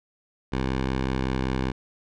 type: tone with pitch glide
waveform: 10% pulse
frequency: 65.41 to 65.03 Hz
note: C2 to C2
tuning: 0 to -10 cents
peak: -16 dBFS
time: 0.52-1.72 s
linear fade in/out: 10 ms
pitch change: -10 cents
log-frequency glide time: 1.05-1.36 s
effects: low-pass 4000 Hz 12 dB/octave

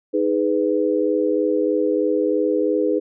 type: chord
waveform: sine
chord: G# minor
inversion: second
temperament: just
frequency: 311.5 / 415.3 / 498.4 Hz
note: D#4 / G#4 / B4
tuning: +2 / 0 / +16 cents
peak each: -21 dBFS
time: 0.13-3 s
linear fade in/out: 20 ms
effects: none

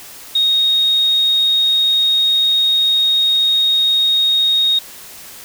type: tone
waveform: sine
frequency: 3733 Hz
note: A#7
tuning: 2 cents sharp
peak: -11 dBFS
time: 0.35-4.79 s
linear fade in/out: 5 ms
effects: white hiss -36 dBFS RMS until 5.44 s

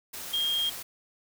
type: tone in noise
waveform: sine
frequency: 3228 Hz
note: G#7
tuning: 50 cents flat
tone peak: -25 dBFS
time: 0.33-0.7 s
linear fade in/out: 10 ms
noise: white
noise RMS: -39 dBFS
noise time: 0.13-0.83 s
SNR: +11 dB
effects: none

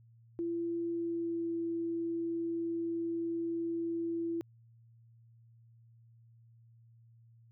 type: tone with pitch glide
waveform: sine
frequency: 338.5 to 334.6 Hz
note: E4 to E4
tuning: +46 to +26 cents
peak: -32 dBFS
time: 0.39-4.41 s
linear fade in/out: 0 ms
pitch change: -20 cents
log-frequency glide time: 0.9-1.52 s
effects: added 115 Hz sine -58 dBFS peak until 7.51 s

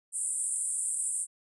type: band-pass noise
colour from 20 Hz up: white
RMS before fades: -32 dBFS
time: 0.12-1.27 s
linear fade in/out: 50 ms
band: 8000 to 9600 Hz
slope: 96 dB/octave
effects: none

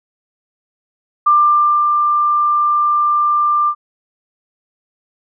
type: tone with ADSR envelope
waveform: sine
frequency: 1189 Hz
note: D6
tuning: 21 cents sharp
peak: -7 dBFS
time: 1.26-3.75 s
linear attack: 10 ms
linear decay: 580 ms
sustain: -4 dB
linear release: 67 ms
effects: none

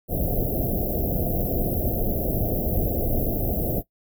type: band-stop noise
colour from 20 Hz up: pink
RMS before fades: -24 dBFS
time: 0.08-3.83 s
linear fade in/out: 50 ms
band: 720 to 12000 Hz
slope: 96 dB/octave
effects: noise-tail reverb RT60 0.1 s tail -18 dB re dry

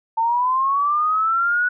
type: linear sweep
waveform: sine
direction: up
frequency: 893 to 1480 Hz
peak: -16 dBFS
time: 0.17-1.69 s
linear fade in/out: 10 ms
effects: none

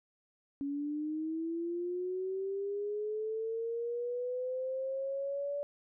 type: linear sweep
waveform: sine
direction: up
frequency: 278.2 to 577 Hz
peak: -33 dBFS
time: 0.61-5.63 s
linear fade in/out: 0 ms
effects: none

